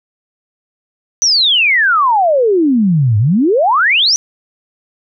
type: exponential two-way sweep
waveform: sine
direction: down then up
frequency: 6100 to 100.2 to 6100 Hz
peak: -8 dBFS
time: 1.22-4.16 s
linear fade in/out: 0 ms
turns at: 3.18 s
effects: none